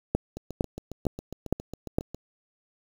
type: two click trains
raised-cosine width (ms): 2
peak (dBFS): -9 / -23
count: 5 / 14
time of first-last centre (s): 0.15-1.985 / 0.37-2.146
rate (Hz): 2.18 / 7.32
effects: 7-bit